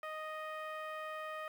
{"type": "tone with low-pass filter", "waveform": "10% pulse", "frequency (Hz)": 622.3, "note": "D#5", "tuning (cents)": 0, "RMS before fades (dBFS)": -43, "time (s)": [0.03, 1.48], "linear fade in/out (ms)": 2, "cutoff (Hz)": 1500, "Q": 1.3, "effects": ["10-bit"]}